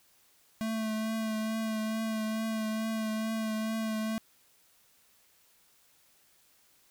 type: tone with vibrato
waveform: square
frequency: 220 Hz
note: A3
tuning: in tune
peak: -31 dBFS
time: 0.61-4.18 s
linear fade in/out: 0 ms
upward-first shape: triangle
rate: 2.3 Hz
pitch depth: 25 cents each way
effects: white hiss -65 dBFS RMS until 6.9 s